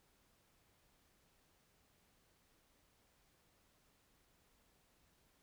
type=silence; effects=pink hiss -74 dBFS RMS until 5.42 s